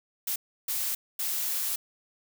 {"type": "noise bursts at uneven times", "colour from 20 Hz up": "blue", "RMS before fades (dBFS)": -30, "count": 3, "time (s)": [[0.27, 0.36], [0.68, 0.95], [1.19, 1.76]], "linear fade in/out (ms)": 5, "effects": []}